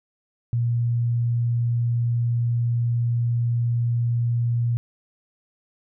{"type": "tone", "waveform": "sine", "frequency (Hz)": 118.6, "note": "A#2", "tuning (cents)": 30, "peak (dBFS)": -19, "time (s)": [0.53, 4.77], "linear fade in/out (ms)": 0, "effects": []}